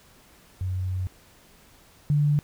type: tone pair in turn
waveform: sine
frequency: 92.5 / 146.83 Hz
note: F#2 / D3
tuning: 0 / 0 cents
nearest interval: minor sixth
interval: 800 cents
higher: second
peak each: -25 / -18 dBFS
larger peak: second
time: 0.61-1.07 / 2.1-2.39 s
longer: first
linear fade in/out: 0 ms
effects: pink hiss -55 dBFS RMS until 2.43 s